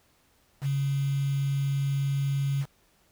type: tone with quantisation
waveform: sine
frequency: 138.59 Hz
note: C#3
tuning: in tune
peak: -24 dBFS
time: 0.61-2.66 s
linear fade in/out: 50 ms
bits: 7
effects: pink hiss -65 dBFS RMS until 3.11 s